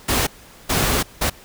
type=noise bursts at uneven times; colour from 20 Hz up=pink; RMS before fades=-19 dBFS; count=3; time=0.08-0.27 / 0.69-1.03 / 1.21-1.3 s; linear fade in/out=10 ms; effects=pink hiss -45 dBFS RMS until 1.44 s